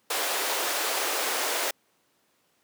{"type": "high-pass noise", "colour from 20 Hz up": "pink", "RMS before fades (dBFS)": -28, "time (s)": [0.1, 1.71], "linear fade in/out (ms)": 5, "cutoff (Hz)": 410, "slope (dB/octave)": 24, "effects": ["pink hiss -68 dBFS RMS until 2.63 s", "high-pass 200 Hz 12 dB/octave"]}